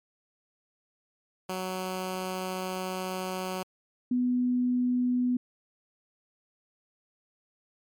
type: tone pair in turn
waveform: 10% pulse / sine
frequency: 185.8 / 248 Hz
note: F#3 / B3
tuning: +7 / +7 cents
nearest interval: perfect fourth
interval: 500 cents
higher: second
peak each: -23 dBFS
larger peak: neither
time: 1.49-3.63 / 4.11-5.37 s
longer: first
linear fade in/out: 5 ms
effects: MP3 96 kbps